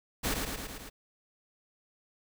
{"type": "noise with echo", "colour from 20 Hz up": "pink", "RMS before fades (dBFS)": -30, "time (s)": [0.23, 0.35], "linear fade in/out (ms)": 20, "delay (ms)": 110, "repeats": 5, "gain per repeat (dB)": -3, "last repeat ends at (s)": 0.9, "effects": []}